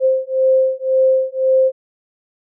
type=beating tone pair; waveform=sine; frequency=523.3 / 525.2 Hz; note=C5 / C5; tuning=0 / +6 cents; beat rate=1.9 Hz; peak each=-15 dBFS; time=0-1.72 s; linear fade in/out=50 ms; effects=none

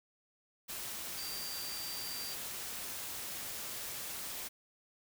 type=tone in noise; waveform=sine; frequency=4696 Hz; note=D8; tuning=1 cent flat; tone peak=-43 dBFS; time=1.17-2.35 s; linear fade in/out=20 ms; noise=white; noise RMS=-42 dBFS; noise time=0.68-4.49 s; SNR=-4 dB; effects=none

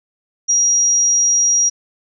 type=tone; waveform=sine; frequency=5720 Hz; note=F8; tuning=41 cents sharp; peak=-11 dBFS; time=0.48-1.7 s; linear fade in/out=20 ms; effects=none

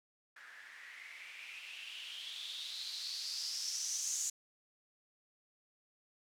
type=noise with low-pass filter sweep; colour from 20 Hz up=violet; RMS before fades=-43 dBFS; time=0.36-4.3 s; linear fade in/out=5 ms; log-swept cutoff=1600 to 6900 Hz; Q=5.9; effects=none

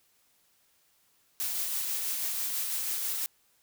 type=noise with tremolo; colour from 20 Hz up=blue; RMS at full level=-31 dBFS; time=1.4-3.26 s; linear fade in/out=0 ms; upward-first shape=sine; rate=6.1 Hz; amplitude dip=25%; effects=white hiss -68 dBFS RMS until 3.62 s

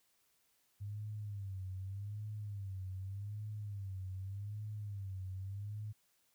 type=tone with vibrato; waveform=sine; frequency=99.8 Hz; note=G2; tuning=32 cents sharp; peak=-40 dBFS; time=0.8-5.93 s; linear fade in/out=20 ms; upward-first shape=sine; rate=0.84 Hz; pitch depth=110 cents each way; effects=white hiss -75 dBFS RMS until 6.34 s

